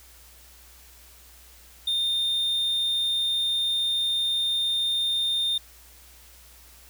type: tone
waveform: triangle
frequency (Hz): 3633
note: A#7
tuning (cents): -45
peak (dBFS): -21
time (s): 1.87-5.58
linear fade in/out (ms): 5
effects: added 60 Hz sine -53 dBFS peak until 6.89 s + white hiss -52 dBFS RMS until 6.89 s